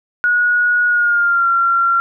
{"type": "tone with pitch glide", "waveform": "sine", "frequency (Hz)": [1454, 1372.4], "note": ["F#6", "F6"], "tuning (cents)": [-31, -31], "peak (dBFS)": -11, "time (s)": [0.24, 2], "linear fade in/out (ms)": 0, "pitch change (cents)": -100, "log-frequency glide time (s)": [0.87, 1.48], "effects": []}